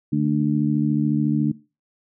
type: harmonic tone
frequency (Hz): 74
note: D2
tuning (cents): +14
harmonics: 2 / 3 / 4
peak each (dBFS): -22 / -22 / -22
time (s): 0.12-1.52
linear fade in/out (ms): 10
effects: noise-tail reverb RT60 0.3 s tail -20 dB re dry